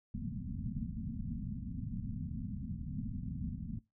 white low-pass noise, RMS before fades -40 dBFS, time 0.14-3.79 s, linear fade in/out 5 ms, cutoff 250 Hz, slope 96 dB/octave, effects noise-tail reverb RT60 0.2 s tail -19 dB re dry

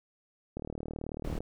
click train, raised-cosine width 2 ms, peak -24 dBFS, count 33, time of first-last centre 0.57-1.406 s, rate 38.3 Hz
brown noise, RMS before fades -35 dBFS, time 1.24-1.39 s, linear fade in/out 10 ms
effects none

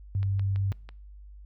sine tone, 98 Hz, G2, in tune, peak -24 dBFS, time 0.15-0.72 s, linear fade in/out 0 ms
click train, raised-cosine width 0.3 ms, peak -29 dBFS, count 5, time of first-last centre 0.23-0.89 s, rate 6.06 Hz
effects noise-tail reverb RT60 0.5 s tail -24 dB re dry + added 50 Hz sine -44 dBFS peak until 1.45 s

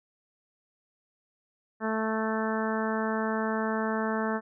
harmonic tone, 220 Hz, A3, in tune, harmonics 1 / 2 / 3 / 4 / 5 / 6 / 7 / 8, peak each -30 / -33 / -35 / -36 / -37 / -38 / -38 / -39 dBFS, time 1.8-4.41 s, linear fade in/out 50 ms, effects none

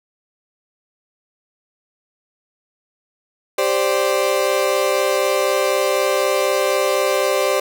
35% pulse chord, G suspended fourth, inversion none, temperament equal, 392 / 523.3 / 587.3 Hz, G4 / C5 / D5, 0 / 0 / 0 cents, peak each -20 / -18 / -18 dBFS, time 3.58-7.6 s, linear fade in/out 5 ms, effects none

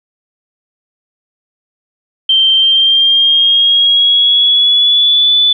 sine tone with pitch glide, 3136 to 3480 Hz, G7 to A7, 0 to -20 cents, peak -6 dBFS, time 2.29-5.53 s, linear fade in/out 5 ms, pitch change +180 cents, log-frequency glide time 2.56-5.33 s, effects none

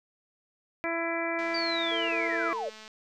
harmonic tone, 333.8 Hz, E4, 22 cents sharp, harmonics 1 / 2 / 3 / 4 / 5 / 6 / 7, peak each -34 / -33 / -38 / -39 / -38 / -36 / -36 dBFS, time 0.84-2.53 s, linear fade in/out 0 ms
click train, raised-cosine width 0.2 ms, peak -30 dBFS, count 324, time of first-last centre 1.39-2.878 s, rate 217 Hz
sine linear sweep, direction down, 4699 to 525 Hz, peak -31 dBFS, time 1.54-2.69 s, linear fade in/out 5 ms
sine tone bursts, 450 Hz, A4, 39 cents sharp, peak -36 dBFS, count 4, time 1.91-2.702 s, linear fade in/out 10 ms, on 180 ms, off 24 ms
effects none

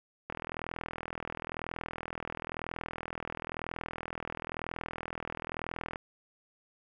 click train, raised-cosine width 0.5 ms, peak -21 dBFS, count 233, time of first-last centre 0.3-5.959 s, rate 41 Hz, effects none

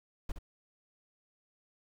brown noise with echo, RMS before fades -34 dBFS, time 0.29-0.32 s, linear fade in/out 5 ms, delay 67 ms, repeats 1, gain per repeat -9 dB, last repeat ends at 0.387 s, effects none

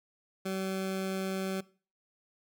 20% pulse tone, 190.7 Hz, G3, 47 cents flat, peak -27 dBFS, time 0.45-1.61 s, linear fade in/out 10 ms, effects noise-tail reverb RT60 0.4 s tail -21 dB re dry

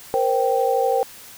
sine tone cluster, 469.6 / 522 / 782 Hz, A#4 / C5 / G5, +13 / -4 / -4 cents, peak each -21 dBFS, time 0.14-1.03 s, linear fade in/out 0 ms, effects white hiss -42 dBFS RMS until 1.37 s

